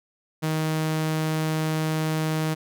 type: tone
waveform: sawtooth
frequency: 157.2 Hz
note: D#3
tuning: 18 cents sharp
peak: -19 dBFS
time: 0.42-2.55 s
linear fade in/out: 20 ms
effects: none